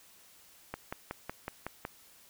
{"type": "click train", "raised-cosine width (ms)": 0.5, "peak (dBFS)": -21, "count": 7, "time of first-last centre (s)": [0.74, 1.851], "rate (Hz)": 5.4, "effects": ["white hiss -59 dBFS RMS until 2.29 s"]}